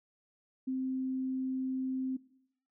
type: tone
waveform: sine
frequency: 260.9 Hz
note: C4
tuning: 5 cents flat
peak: -31 dBFS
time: 0.67-2.17 s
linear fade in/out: 10 ms
effects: noise-tail reverb RT60 0.7 s tail -19 dB re dry